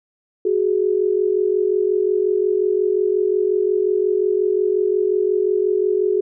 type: tone pair together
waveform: sine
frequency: 372.4 / 418 Hz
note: F#4 / G#4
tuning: +11 / +11 cents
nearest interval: major second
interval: 200 cents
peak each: -18 dBFS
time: 0.45-6.21 s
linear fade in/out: 5 ms
effects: none